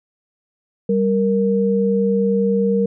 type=tone pair together; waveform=sine; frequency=196.01 / 466.2 Hz; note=G3 / A#4; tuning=0 / 0 cents; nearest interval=octave + minor third; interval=1500 cents; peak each=-17 dBFS; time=0.89-2.86 s; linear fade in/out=5 ms; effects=none